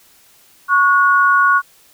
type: tone pair together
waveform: sine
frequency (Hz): 1111.1 / 1450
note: C#6 / F#6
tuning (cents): +4 / -35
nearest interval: perfect fourth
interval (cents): 461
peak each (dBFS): -12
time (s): 0.68-1.62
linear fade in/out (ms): 50
effects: white hiss -50 dBFS RMS until 1.93 s